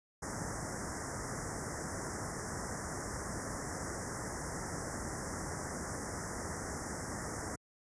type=band-stop noise; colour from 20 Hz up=pink; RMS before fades=-39 dBFS; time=0.22-7.56 s; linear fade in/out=10 ms; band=2000 to 5300 Hz; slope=96 dB/octave; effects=high-pass 60 Hz 12 dB/octave + resampled to 22050 Hz